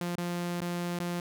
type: tone with dropouts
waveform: sawtooth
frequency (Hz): 174.61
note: F3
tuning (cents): 0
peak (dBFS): -27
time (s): 0.01-1.2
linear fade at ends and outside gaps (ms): 2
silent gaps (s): 0.156-0.18 / 0.606-0.616 / 0.989-1
effects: none